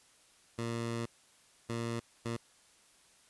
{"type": "tone bursts at uneven times", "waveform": "15% pulse", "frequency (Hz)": 116.54, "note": "A#2", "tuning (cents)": 0, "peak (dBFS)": -28, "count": 3, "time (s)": [[0.58, 1.06], [1.69, 2], [2.25, 2.37]], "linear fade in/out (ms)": 10, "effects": ["white hiss -64 dBFS RMS until 3.29 s", "resampled to 24000 Hz"]}